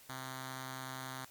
5% pulse tone with notch filter, 130.81 Hz, C3, in tune, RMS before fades -44 dBFS, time 0.09-1.25 s, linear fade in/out 5 ms, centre 460 Hz, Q 0.91, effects white hiss -59 dBFS RMS until 1.3 s + MP3 96 kbps

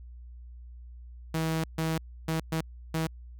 sawtooth tone bursts at uneven times, 160.9 Hz, E3, 42 cents flat, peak -23 dBFS, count 5, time 1.34-1.64 / 1.78-1.98 / 2.28-2.4 / 2.52-2.61 / 2.94-3.07 s, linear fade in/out 5 ms, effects added 60 Hz sine -43 dBFS peak until 3.39 s

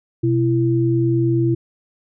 sine tone pair together, 125.52 / 335.1 Hz, B2 / E4, +28 / +29 cents, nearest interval octave + perfect fourth, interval 1701 cents, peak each -17 dBFS, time 0.23-1.55 s, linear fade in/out 10 ms, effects none

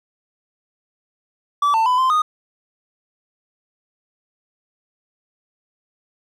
triangle tone with pitch steps, 1155 / 894 / 1002 / 1038 / 1236 Hz, D6 / A5 / B5 / C6 / D#6, -29 / +27 / +25 / -14 / -12 cents, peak -12 dBFS, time 1.62-2.22 s, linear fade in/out 5 ms, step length 120 ms, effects none

